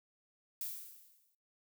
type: noise with exponential decay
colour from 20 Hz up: violet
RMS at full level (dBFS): -38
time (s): 0.61-1.35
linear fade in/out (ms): 2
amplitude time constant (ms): 160
effects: noise-tail reverb RT60 0.5 s tail -26 dB re dry